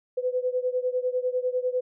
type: beating tone pair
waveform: sine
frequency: 499.5 / 509.5 Hz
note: B4 / C5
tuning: +20 / -46 cents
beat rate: 10 Hz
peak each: -26 / -28 dBFS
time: 0.17-1.81 s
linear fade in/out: 10 ms
effects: none